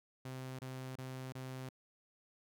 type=tone bursts; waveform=sawtooth; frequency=130 Hz; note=C3; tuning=11 cents flat; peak=-39 dBFS; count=4; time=0.25-1.691 s; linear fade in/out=5 ms; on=340 ms; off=27 ms; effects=none